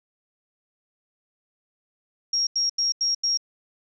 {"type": "tone bursts", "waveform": "sine", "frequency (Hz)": 5588, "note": "F8", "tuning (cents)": 0, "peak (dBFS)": -20, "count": 5, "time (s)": [2.33, 3.374], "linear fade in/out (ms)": 5, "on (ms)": 140, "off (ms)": 86, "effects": []}